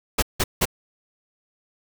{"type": "noise bursts", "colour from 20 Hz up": "pink", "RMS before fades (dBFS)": -19, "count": 3, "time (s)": [0.18, 0.655], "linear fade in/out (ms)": 10, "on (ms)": 45, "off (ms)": 170, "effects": []}